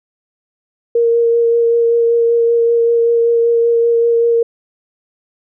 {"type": "tone with vibrato", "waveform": "sine", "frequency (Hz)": 466.2, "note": "A#4", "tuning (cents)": 0, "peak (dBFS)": -9, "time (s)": [0.95, 4.43], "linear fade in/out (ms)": 5, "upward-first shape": "sine", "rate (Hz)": 5.2, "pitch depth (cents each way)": 12, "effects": []}